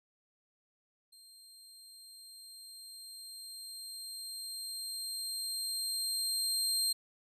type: tone with level ramp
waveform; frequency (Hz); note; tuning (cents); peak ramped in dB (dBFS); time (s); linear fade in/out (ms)
25% pulse; 4184; C8; -1; -51 to -24; 1.12-6.93; 10
effects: none